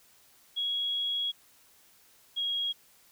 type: tone pair in turn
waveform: sine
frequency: 3322 / 3293 Hz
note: G#7 / G#7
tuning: 0 / -15 cents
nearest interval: unison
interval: 15 cents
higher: first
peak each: -28 dBFS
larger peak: neither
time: 0.56-1.32 / 2.36-2.73 s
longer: first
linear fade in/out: 20 ms
effects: white hiss -61 dBFS RMS until 3.11 s